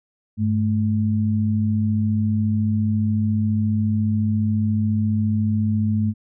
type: tone pair together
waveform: sine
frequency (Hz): 101.8 / 216.1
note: G#2 / A3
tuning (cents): -34 / -31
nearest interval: octave + minor second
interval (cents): 1303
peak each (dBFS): -20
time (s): 0.37-6.14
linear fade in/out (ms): 50
effects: none